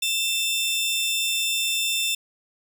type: tone pair together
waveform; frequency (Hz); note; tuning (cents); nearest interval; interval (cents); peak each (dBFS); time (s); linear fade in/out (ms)
sawtooth; 2669 / 3572; E7 / A7; +21 / +25; perfect fourth; 504; -23 / -21; 0.02-2.15; 5
effects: none